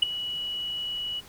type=tone with ADSR envelope; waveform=sine; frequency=2933 Hz; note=F#7; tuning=16 cents flat; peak=-11 dBFS; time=0.02-1.21 s; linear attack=9 ms; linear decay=7 ms; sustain=-18 dB; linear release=23 ms; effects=tanh soft clip ceiling -13 dBFS + pink hiss -50 dBFS RMS until 1.28 s